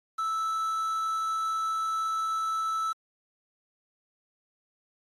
triangle tone with quantisation, 1315 Hz, E6, 5 cents flat, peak -25 dBFS, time 0.18-2.93 s, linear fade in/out 10 ms, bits 8, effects AAC 32 kbps

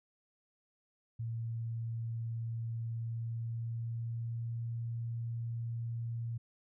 sine tone with pitch glide, 114.8 to 116.34 Hz, A#2 to A#2, -26 to -3 cents, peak -35 dBFS, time 1.19-6.38 s, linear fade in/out 10 ms, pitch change +23 cents, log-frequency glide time 2.91-4.62 s, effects none

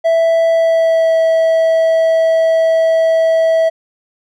triangle tone with pitch glide, 659.3 to 651 Hz, E5 to E5, 0 to -22 cents, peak -7 dBFS, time 0.04-3.7 s, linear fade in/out 20 ms, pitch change -22 cents, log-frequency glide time 0.5-1.17 s, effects none

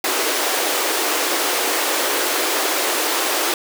pink high-pass noise, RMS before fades -20 dBFS, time 0.04-3.54 s, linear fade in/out 2 ms, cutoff 310 Hz, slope 48 dB/octave, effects none

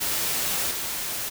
white noise with level steps, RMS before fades -26 / -30 dBFS, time 0-1.3 s, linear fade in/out 20 ms, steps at 0.71 s, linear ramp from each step 2 ms, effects none

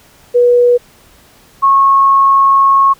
sine tone pair in turn, 486 / 1094 Hz, B4 / C#6, -28 / -23 cents, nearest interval octave + major second, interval 1405 cents, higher second, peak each -5 dBFS, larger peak neither, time 0.34-0.78 / 1.62-2.94 s, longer second, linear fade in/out 20 ms, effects pink hiss -45 dBFS RMS until 2.99 s

